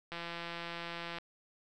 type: click train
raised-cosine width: 0.3 ms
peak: -25 dBFS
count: 182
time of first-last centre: 0.12-1.185 s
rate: 170 Hz
effects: none